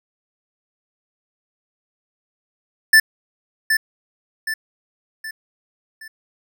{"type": "tone with echo", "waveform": "square", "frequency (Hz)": 1762, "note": "A6", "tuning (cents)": 2, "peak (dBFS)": -8, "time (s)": [2.93, 3], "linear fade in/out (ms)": 5, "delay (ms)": 770, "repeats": 4, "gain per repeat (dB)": -7, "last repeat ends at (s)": 6.08, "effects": []}